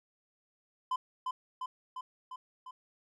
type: tone with echo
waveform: triangle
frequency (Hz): 1020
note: C6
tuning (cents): -44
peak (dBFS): -27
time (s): 0.91-0.96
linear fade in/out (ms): 5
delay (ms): 350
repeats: 5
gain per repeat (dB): -3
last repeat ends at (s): 2.71
effects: none